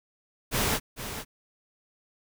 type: noise with echo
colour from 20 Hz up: pink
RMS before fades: -26 dBFS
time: 0.51-0.8 s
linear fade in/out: 50 ms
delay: 450 ms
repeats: 1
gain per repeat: -10 dB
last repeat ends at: 1.25 s
effects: none